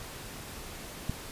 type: click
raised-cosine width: 5 ms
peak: -18 dBFS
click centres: 1.096 s
effects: pink hiss -43 dBFS RMS until 1.31 s + resampled to 32000 Hz